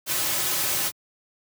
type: noise with comb filter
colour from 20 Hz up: white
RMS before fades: -25 dBFS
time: 0.06-0.92 s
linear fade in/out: 50 ms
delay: 4.3 ms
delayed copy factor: -0.6
effects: high-pass 100 Hz 12 dB/octave